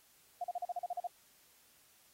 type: tone bursts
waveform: sine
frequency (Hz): 710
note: F5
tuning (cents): +28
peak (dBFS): -34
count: 10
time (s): 0.41-1.072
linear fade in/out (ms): 5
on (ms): 32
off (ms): 38
effects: white hiss -66 dBFS RMS until 2.13 s + AAC 48 kbps